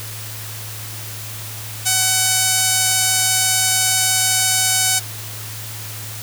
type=tone with band-pass filter; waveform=sawtooth; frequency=751 Hz; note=F#5; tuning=26 cents sharp; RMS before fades=-17 dBFS; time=1.85-5 s; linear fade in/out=20 ms; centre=8400 Hz; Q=1.3; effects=added 108 Hz sine -32 dBFS peak until 6.22 s + white hiss -32 dBFS RMS until 6.22 s